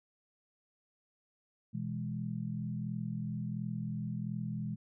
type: chord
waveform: sine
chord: E major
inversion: second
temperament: equal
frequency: 123.47 / 164.81 / 207.7 Hz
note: B2 / E3 / G#3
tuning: 0 / 0 / 0 cents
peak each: -39 / -39 / -39 dBFS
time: 1.73-4.76 s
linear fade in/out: 20 ms
effects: none